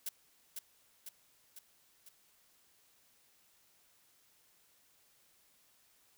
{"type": "noise with echo", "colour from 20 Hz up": "blue", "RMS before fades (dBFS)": -38, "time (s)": [0.06, 0.09], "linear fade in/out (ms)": 5, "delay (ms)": 500, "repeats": 4, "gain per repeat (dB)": -4, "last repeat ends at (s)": 2.09, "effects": ["white hiss -69 dBFS RMS until 6.17 s"]}